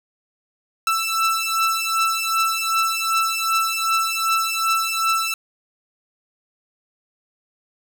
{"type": "beating tone pair", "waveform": "sawtooth", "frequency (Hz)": [1325, 1327.6], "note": ["E6", "E6"], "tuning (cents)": [9, 12], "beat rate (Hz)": 2.6, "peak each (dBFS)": -18, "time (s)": [0.87, 5.34], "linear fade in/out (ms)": 2, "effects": []}